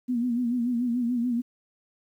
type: tone with vibrato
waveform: sine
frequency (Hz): 241.6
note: B3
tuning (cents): -38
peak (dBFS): -23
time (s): 0.08-1.42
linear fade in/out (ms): 20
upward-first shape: sine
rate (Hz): 6.9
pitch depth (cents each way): 73
effects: 10-bit